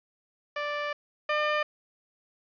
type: tone pair in turn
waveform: 15% pulse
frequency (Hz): 587.3 / 601.4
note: D5 / D5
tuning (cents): 0 / +41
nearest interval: unison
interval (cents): 41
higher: second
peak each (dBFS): -23 / -18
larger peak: second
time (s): 0.56-0.93 / 1.29-1.63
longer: first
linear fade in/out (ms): 5
effects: resampled to 11025 Hz + 9-bit